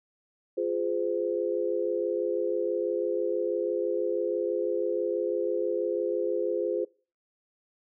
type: chord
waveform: sine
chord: F minor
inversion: none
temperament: equal with one note detuned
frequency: 349.2 / 415.3 / 514 Hz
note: F4 / Ab4 / C5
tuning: 0 / 0 / -31 cents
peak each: -30 dBFS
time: 0.57-6.85 s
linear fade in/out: 10 ms
effects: noise-tail reverb RT60 0.4 s tail -24 dB re dry